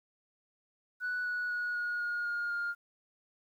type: tone with pitch steps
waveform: sine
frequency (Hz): 1480 / 1468.1 / 1456.3 / 1444.5 / 1432.9 / 1421.4 / 1409.9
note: F#6 / F#6 / F#6 / F#6 / F6 / F6 / F6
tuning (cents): 0 / -14 / -28 / -42 / +44 / +30 / +16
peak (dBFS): -30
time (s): 1-2.75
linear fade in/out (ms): 50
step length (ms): 250
effects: tanh soft clip ceiling -29 dBFS + 11-bit